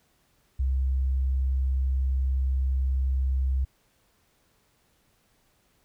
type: tone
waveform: sine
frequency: 65.8 Hz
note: C2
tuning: 10 cents sharp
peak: -22 dBFS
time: 0.59-3.65 s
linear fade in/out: 10 ms
effects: pink hiss -67 dBFS RMS until 5.84 s